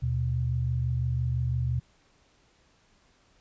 sine tone pair together, 76.98 / 122.9 Hz, D#2 / B2, -18 / -8 cents, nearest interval minor sixth, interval 810 cents, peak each -30 / -26 dBFS, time 0.02-1.8 s, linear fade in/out 10 ms, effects pink hiss -64 dBFS RMS until 3.4 s + resampled to 16000 Hz

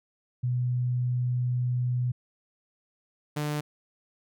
sine / sawtooth tone pair in turn, 124 / 148.99 Hz, B2 / D3, +7 / +25 cents, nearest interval minor third, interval 318 cents, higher second, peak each -24 dBFS, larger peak neither, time 0.43-2.12 / 3.36-3.61 s, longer first, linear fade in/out 10 ms, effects none

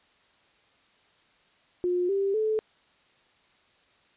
sine tone with pitch steps, 357 / 393.8 / 434.5 Hz, F4 / G4 / A4, +38 / +8 / -22 cents, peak -23 dBFS, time 1.84-2.59 s, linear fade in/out 0 ms, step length 250 ms, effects white hiss -63 dBFS RMS until 4.16 s + resampled to 8000 Hz

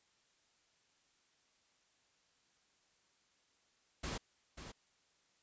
pink noise with echo, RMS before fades -41 dBFS, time 4.03-4.18 s, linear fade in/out 10 ms, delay 540 ms, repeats 1, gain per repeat -9 dB, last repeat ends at 4.72 s, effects white hiss -74 dBFS RMS until 5.42 s + resampled to 16000 Hz

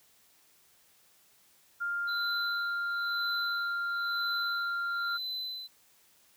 sine tone with pitch glide, 1400 to 1391.9 Hz, F6 to F6, +4 to -6 cents, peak -30 dBFS, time 1.8-5.18 s, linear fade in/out 20 ms, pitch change -10 cents, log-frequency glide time 2.04-4.75 s
triangle tone with tremolo, 4026 Hz, B7, 33 cents sharp, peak -32 dBFS, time 2.07-5.68 s, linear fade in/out 20 ms, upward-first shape sine, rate 1 Hz, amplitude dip 80%
effects white hiss -64 dBFS RMS until 6.36 s + high-pass 60 Hz 12 dB/octave

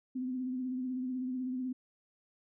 sine tone with vibrato, 255.1 Hz, C4, 44 cents flat, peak -33 dBFS, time 0.15-1.73 s, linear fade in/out 10 ms, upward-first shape triangle, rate 16 Hz, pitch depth 47 cents each way, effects none

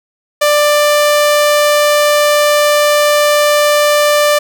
sawtooth tone, 591 Hz, D5, 11 cents sharp, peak -4 dBFS, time 0.41-4.39 s, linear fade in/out 10 ms, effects none

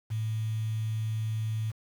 sine tone with quantisation, 110 Hz, A2, in tune, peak -28 dBFS, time 0.1-1.72 s, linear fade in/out 20 ms, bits 8, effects none

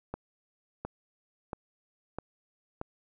accelerating click train, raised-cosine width 1 ms, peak -21 dBFS, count 5, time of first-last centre 0.14-2.814 s, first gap 710 ms, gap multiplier 0.96, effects none

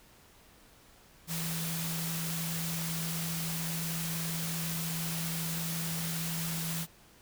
sine tone in noise, 164.81 Hz, E3, in tune, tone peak -35 dBFS, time 1.27-6.87 s, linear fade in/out 50 ms, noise white, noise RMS -37 dBFS, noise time 1.27-6.87 s, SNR -1 dB, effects pink hiss -59 dBFS RMS until 7.21 s

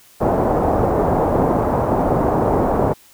white low-pass noise, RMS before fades -17 dBFS, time 0.2-2.94 s, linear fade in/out 20 ms, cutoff 830 Hz, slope 24 dB/octave, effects white hiss -49 dBFS RMS until 3.13 s

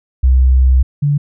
sine tone pair in turn, 64.4 / 144.57 Hz, C2 / D3, -27 / -27 cents, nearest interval octave + major second, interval 1400 cents, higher second, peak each -6 / -10 dBFS, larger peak first, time 0.23-0.83 / 1.02-1.18 s, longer first, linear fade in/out 10 ms, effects none

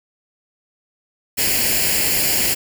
white noise with comb filter, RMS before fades -18 dBFS, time 1.37-2.55 s, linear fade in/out 20 ms, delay 0.41 ms, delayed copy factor +0.7, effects none

